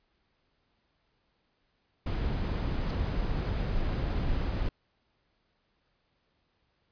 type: noise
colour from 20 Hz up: brown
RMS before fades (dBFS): -30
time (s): 2.06-4.69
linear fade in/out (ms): 5
type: noise with exponential growth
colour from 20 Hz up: violet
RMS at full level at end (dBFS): -29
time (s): 2.79-2.91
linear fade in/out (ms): 2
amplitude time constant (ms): 25
effects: pink hiss -74 dBFS RMS until 6.91 s + resampled to 11025 Hz